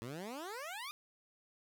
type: exponential sweep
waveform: 15% pulse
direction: up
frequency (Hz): 110 to 1244.5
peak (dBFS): -36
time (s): 0.02-0.91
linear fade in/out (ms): 0
effects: none